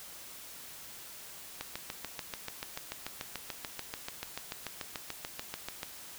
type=click train; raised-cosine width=0.2 ms; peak=-19 dBFS; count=30; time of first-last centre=1.61-5.831 s; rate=6.87 Hz; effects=white hiss -48 dBFS RMS until 6.18 s